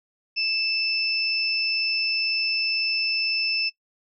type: tone pair together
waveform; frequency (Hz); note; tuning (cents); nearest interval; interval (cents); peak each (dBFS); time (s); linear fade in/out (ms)
sine; 2638 / 5276; E7 / E8; +1 / +1; octave; 1200; -25; 0.36-3.7; 20
effects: noise-tail reverb RT60 0.1 s tail -19 dB re dry